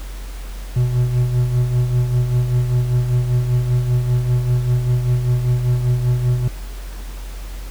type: tone with tremolo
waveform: triangle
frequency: 123.4 Hz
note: B2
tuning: 1 cent flat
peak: -10 dBFS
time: 0.76-6.48 s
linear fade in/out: 5 ms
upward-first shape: sine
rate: 5.1 Hz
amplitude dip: 55%
effects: added 45 Hz sine -27 dBFS peak until 7.7 s + pink hiss -40 dBFS RMS until 7.7 s